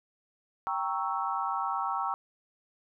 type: chord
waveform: sine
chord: G diminished seventh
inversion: none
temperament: equal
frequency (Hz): 784 / 932.3 / 1108.7 / 1318.5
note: G5 / Bb5 / Db6 / Fb6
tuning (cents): 0 / 0 / 0 / 0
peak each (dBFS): -34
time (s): 0.67-2.14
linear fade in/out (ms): 0
effects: none